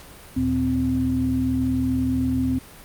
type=tone cluster; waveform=sine; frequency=74.9 / 115.4 / 258.5 Hz; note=D2 / A#2 / C4; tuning=+35 / -17 / -21 cents; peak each=-28 / -28 / -20 dBFS; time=0.36-2.59 s; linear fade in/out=10 ms; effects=pink hiss -44 dBFS RMS until 2.84 s + Opus 48 kbps